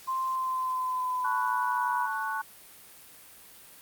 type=tone with pitch glide; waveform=sine; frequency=1046.5 to 976.4 Hz; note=C6 to B5; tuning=0 to -20 cents; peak=-27 dBFS; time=0.07-2.07 s; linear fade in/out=20 ms; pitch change=-120 cents; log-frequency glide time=0.22-1.94 s
type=chord; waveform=sine; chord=F# minor; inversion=first; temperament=equal; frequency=880 / 1108.7 / 1480 Hz; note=A5 / C#6 / F#6; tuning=0 / 0 / 0 cents; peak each=-33 dBFS; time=1.24-2.42 s; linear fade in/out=10 ms
effects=white hiss -51 dBFS RMS until 3.81 s + Opus 48 kbps